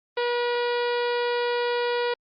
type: harmonic tone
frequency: 482.3 Hz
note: B4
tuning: 41 cents flat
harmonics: 1 / 2 / 3 / 4 / 5 / 6 / 7 / 8 / 9 / 10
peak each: -24 / -30 / -34 / -36 / -38 / -40 / -41 / -42 / -43 / -44 dBFS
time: 0.17-2.14 s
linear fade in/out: 5 ms
effects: Opus 24 kbps